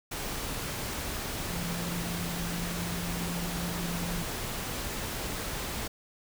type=tone in noise; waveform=sine; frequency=172.7 Hz; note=F3; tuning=19 cents flat; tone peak=-34 dBFS; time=1.5-4.23 s; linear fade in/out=10 ms; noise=pink; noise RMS=-35 dBFS; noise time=0.11-5.88 s; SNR=-2 dB; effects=none